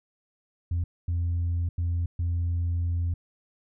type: tone bursts at uneven times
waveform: sine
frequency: 85.9 Hz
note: F2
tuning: 28 cents flat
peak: -22 dBFS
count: 4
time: 0.71-0.84 / 1.08-1.69 / 1.78-2.06 / 2.19-3.14 s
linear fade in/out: 5 ms
effects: tanh soft clip ceiling -22 dBFS